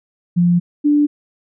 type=tone pair in turn; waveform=sine; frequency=174.61 / 293.7 Hz; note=F3 / D4; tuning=0 / 0 cents; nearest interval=major sixth; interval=900 cents; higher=second; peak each=-10 dBFS; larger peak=neither; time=0.36-0.6 / 0.84-1.07 s; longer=first; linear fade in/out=20 ms; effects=none